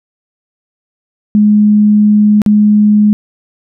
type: tone with dropouts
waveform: sine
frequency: 209.6 Hz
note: G#3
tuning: 16 cents sharp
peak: -4 dBFS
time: 1.35-3.13 s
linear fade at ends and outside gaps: 0 ms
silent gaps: 2.418-2.462 s
effects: none